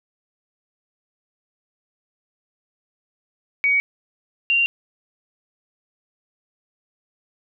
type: tone pair in turn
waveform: sine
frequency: 2252 / 2770 Hz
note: C#7 / F7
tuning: +27 / -15 cents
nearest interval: major third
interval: 358 cents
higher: second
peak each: -15 dBFS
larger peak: neither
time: 3.64-3.8 / 4.5-4.66 s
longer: neither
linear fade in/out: 0 ms
effects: none